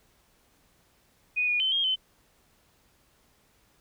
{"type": "tone with pitch steps", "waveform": "sine", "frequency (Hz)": [2480, 2447, 3071, 3237, 3058], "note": ["D#7", "D#7", "G7", "G#7", "G7"], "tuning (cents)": [-6, -29, -36, -45, -44], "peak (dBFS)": -23, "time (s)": [1.36, 1.96], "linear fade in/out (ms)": 20, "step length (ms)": 120, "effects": ["pink hiss -65 dBFS RMS until 3.8 s"]}